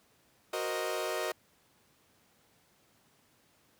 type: chord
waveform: sawtooth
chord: C half-diminished seventh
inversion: second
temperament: equal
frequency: 370 / 466.2 / 523.3 / 622.3 Hz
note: Gb4 / Bb4 / C5 / Eb5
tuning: 0 / 0 / 0 / 0 cents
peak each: -34 / -34 / -37 / -32 dBFS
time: 0.53-1.32 s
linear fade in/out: 5 ms
effects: pink hiss -67 dBFS RMS until 3.79 s + high-pass 100 Hz 12 dB/octave